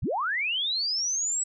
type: linear sweep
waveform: sine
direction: up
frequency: 42.49 to 7910 Hz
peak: -25 dBFS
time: 0.02-1.44 s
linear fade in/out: 10 ms
effects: none